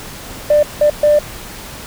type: tone bursts at uneven times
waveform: sine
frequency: 594 Hz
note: D5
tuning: 20 cents sharp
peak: -6 dBFS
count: 3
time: 0.5-0.63 / 0.81-0.9 / 1.03-1.19 s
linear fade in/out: 5 ms
effects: tanh soft clip ceiling -3 dBFS + pink hiss -31 dBFS RMS until 1.86 s